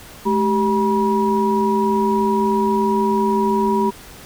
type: tone cluster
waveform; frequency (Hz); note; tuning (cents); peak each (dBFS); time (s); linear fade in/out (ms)
sine; 214 / 390.3 / 964; A3 / G4 / B5; -48 / -8 / -42; -19; 0.25-3.91; 20
effects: pink hiss -40 dBFS RMS until 4.25 s